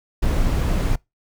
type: noise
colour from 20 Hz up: brown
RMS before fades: -19 dBFS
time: 0.22-0.96 s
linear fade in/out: 10 ms
effects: noise-tail reverb RT60 0.2 s tail -24 dB re dry